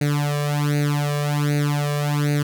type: tone with flanger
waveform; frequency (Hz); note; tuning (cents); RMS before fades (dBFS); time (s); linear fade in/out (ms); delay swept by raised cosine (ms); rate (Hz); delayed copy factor
sawtooth; 146.2; D3; -7; -21; 0.01-2.43; 5; 0.46 to 1.76; 1.3; +0.9
effects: none